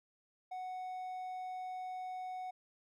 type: tone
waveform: triangle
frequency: 740 Hz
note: F#5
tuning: in tune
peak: -38 dBFS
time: 0.51-2.51 s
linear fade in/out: 10 ms
effects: none